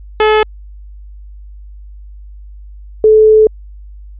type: tone pair in turn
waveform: sawtooth / sine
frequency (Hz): 430 / 433.5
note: A4 / A4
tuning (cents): -40 / -26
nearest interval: unison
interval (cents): 14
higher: second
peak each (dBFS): -3 / -3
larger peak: neither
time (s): 0.2-0.43 / 3.04-3.47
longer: second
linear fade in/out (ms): 2
effects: added 50 Hz sine -30 dBFS peak until 4.19 s + resampled to 8000 Hz